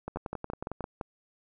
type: two click trains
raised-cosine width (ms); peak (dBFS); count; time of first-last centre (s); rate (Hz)
1; -21 / -20; 9 / 6; 0.08-0.807 / 0.16-1.012; 11 / 5.87
effects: none